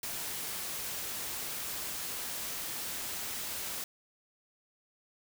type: noise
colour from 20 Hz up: white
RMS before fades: -38 dBFS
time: 0.03-3.84 s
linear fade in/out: 2 ms
effects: none